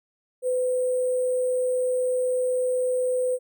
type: tone with sample-and-hold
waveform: sine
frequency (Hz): 504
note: B4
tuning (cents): +35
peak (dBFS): -21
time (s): 0.42-3.39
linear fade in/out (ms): 50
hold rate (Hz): 8820
effects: none